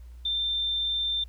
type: tone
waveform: sine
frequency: 3578 Hz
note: A7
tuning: 28 cents sharp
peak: -25 dBFS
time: 0.25-1.24 s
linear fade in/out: 5 ms
effects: added 60 Hz sine -42 dBFS peak until 1.28 s + pink hiss -65 dBFS RMS until 1.28 s

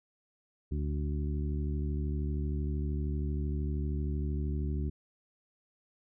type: harmonic tone with a mistuned harmonic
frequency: 72.9 Hz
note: D2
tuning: 12 cents flat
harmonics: 1 / 2 / 3 / 4 / 5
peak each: -31 / -37 / -41 / -43 / -45 dBFS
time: 0.71-4.9 s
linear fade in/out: 10 ms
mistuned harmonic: 5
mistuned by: +34 cents
effects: none

